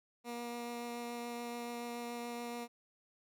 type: tone with vibrato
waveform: 15% pulse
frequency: 238.2 Hz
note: A#3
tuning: 38 cents sharp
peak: -34 dBFS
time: 0.24-2.68 s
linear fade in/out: 50 ms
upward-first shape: triangle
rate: 7 Hz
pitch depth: 10 cents each way
effects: none